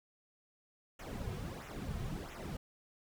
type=noise with flanger; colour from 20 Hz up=brown; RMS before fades=-42 dBFS; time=0.99-2.57 s; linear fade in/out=5 ms; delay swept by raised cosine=0.21 to 3.51 ms; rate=1.5 Hz; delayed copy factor=-0.8; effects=none